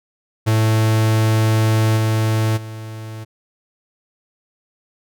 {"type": "tone with level steps", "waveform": "45% pulse", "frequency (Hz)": 110, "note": "A2", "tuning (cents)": 0, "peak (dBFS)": [-13, -15, -29], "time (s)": [0.46, 3.25], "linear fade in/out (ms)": 20, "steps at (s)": [1.96, 2.56], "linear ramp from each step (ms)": 20, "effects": []}